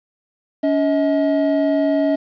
triangle tone pair together, 283.7 / 636 Hz, C#4 / D#5, +40 / +38 cents, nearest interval octave + major second, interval 1398 cents, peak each -15 / -16 dBFS, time 0.63-2.16 s, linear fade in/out 10 ms, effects resampled to 11025 Hz + 8-bit

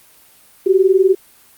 sine tone pair together, 370.5 / 390.5 Hz, F#4 / G4, +2 / -7 cents, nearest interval minor second, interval 91 cents, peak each -12 dBFS, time 0.66-1.15 s, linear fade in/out 10 ms, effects white hiss -48 dBFS RMS until 1.57 s + Opus 32 kbps

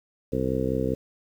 harmonic tone, 65 Hz, C2, 11 cents flat, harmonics 1 / 2 / 3 / 4 / 5 / 6 / 7 / 8, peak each -34 / -31 / -32 / -30 / -33 / -34 / -29 / -32 dBFS, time 0.32-0.95 s, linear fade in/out 10 ms, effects 9-bit

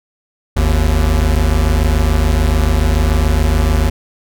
square tone pair together, 50.81 / 77.78 Hz, G#1 / D#2, -37 / 0 cents, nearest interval perfect fifth, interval 737 cents, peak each -14 dBFS, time 0.56-3.9 s, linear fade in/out 10 ms, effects none

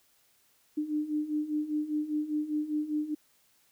sine beating tone pair, 298.6 / 303.6 Hz, D4 / D#4, +29 / -42 cents, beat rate 5 Hz, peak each -34 / -30 dBFS, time 0.77-3.15 s, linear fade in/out 10 ms, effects white hiss -67 dBFS RMS until 3.71 s

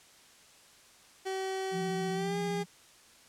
30% pulse tone with pitch glide, 381.6 to 406.6 Hz, G4 to G#4, -47 to -37 cents, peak -30 dBFS, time 1.25-2.64 s, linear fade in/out 20 ms, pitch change +110 cents, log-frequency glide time 2.13-2.37 s
sine tone with vibrato, 174.4 Hz, F3, 2 cents flat, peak -34 dBFS, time 1.71-2.66 s, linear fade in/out 50 ms, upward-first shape square, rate 15 Hz, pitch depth 40 cents each way
effects white hiss -58 dBFS RMS until 3.28 s + low-pass 9000 Hz 12 dB/octave

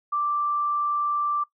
sine tone, 1174.7 Hz, D6, in tune, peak -22 dBFS, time 0.12-1.44 s, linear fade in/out 10 ms, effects noise-tail reverb RT60 0.1 s tail -18 dB re dry

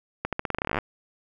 accelerating click train, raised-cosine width 0.5 ms, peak -11 dBFS, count 18, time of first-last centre 0.25-0.787 s, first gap 77 ms, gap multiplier 0.87, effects none

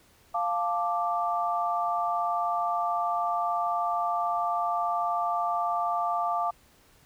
sine chord, D minor, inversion first, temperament equal, 698.5 / 880 / 1174.7 Hz, F5 / A5 / D6, 0 / 0 / 0 cents, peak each -28 / -32 / -29 dBFS, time 0.34-6.51 s, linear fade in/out 10 ms, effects pink hiss -60 dBFS RMS until 7.05 s

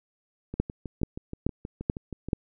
two click trains, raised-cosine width 3 ms, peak -10 / -22 dBFS, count 5 / 12, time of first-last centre 0.6-2.332 / 0.54-2.286 s, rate 2.31 / 6.3 Hz, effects none

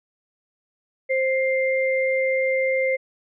sine tone pair together, 525.2 / 2101 Hz, C5 / C7, +6 / +7 cents, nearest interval 2 octaves, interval 2401 cents, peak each -20 / -24 dBFS, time 1.09-2.97 s, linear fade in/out 20 ms, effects none

